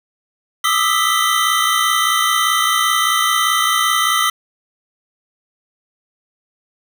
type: tone cluster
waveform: square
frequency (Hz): 1195 / 1260 / 1318 / 1980 / 3099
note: D6 / D#6 / E6 / B6 / G7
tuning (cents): +30 / +21 / -1 / +4 / -21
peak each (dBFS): -21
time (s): 0.64-4.3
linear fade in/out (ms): 5
effects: 7-bit